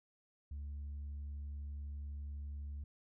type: tone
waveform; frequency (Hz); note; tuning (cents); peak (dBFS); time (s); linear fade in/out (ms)
sine; 72; D2; -34; -39; 0.51-2.84; 5
effects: tanh soft clip ceiling -40 dBFS